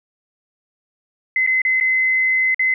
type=tone with dropouts; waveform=sine; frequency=2047 Hz; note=C7; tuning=38 cents flat; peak=-14 dBFS; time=1.36-2.74 s; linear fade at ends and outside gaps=2 ms; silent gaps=1.465-1.473 / 1.618-1.65 / 1.801-1.809 / 2.545-2.594 s; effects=none